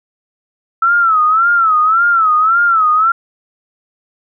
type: tone with vibrato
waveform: sine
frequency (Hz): 1318.5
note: E6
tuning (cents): 0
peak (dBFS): -8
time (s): 0.82-3.12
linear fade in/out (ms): 5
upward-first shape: sine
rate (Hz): 1.8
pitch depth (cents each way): 120
effects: none